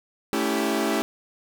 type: chord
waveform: sawtooth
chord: A dominant seventh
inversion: none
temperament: equal with one note detuned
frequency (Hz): 220 / 281.7 / 329.6 / 392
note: A3 / C#4 / E4 / G4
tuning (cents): 0 / +28 / 0 / 0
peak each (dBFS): -24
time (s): 0.33-1.02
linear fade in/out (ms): 0
effects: none